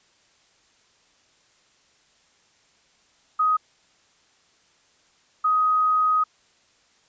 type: tone pair in turn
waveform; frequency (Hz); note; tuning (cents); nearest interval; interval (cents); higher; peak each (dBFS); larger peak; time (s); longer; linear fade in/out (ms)
sine; 1255 / 1255; D#6 / D#6; +15 / +15; unison; 0; neither; -17; neither; 3.39-3.57 / 5.44-6.24; second; 10
effects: white hiss -61 dBFS RMS until 7.08 s + resampled to 16000 Hz